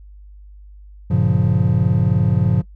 triangle chord, G half-diminished seventh, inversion none, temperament just, 98 / 117.6 / 141.12 / 176.4 Hz, G2 / Bb2 / Db3 / F3, 0 / +16 / +31 / +18 cents, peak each -17 dBFS, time 1.1-2.62 s, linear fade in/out 10 ms, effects noise-tail reverb RT60 0.1 s tail -19 dB re dry + added 50 Hz sine -38 dBFS peak until 2.75 s

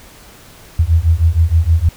sine beating tone pair, 79.2 / 85.6 Hz, D#2 / F2, +31 / -34 cents, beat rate 6.4 Hz, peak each -12 dBFS, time 0.79-1.89 s, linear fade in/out 5 ms, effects pink hiss -41 dBFS RMS until 1.96 s

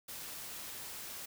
white noise, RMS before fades -45 dBFS, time 0.08-1.26 s, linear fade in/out 10 ms, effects none

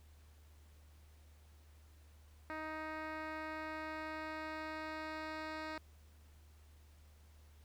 10% pulse tone with low-pass filter sweep, 312.8 Hz, D#4, 9 cents sharp, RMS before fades -44 dBFS, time 2.5-5.78 s, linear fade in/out 0 ms, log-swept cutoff 2200 to 3700 Hz, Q 1.2, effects added 75 Hz sine -59 dBFS peak until 7.64 s + pink hiss -70 dBFS RMS until 7.64 s

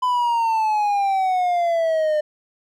triangle exponential sweep, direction down, 1010 to 601 Hz, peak -15 dBFS, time 0.02-2.21 s, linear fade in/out 10 ms, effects none

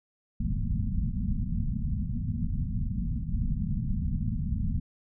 pink low-pass noise, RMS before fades -29 dBFS, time 0.4-4.8 s, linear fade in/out 5 ms, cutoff 240 Hz, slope 96 dB/octave, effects none

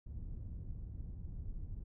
pink low-pass noise, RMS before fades -44 dBFS, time 0.06-1.84 s, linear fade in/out 10 ms, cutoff 110 Hz, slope 12 dB/octave, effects none

